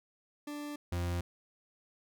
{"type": "tone pair in turn", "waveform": "40% pulse", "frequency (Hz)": [293.7, 87.32], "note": ["D4", "F2"], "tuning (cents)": [0, 0], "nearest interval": "octave + major sixth", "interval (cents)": 2100, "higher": "first", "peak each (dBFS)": [-38, -31], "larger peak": "second", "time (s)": [[0.47, 0.76], [0.92, 1.21]], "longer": "neither", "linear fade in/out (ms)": 5, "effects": []}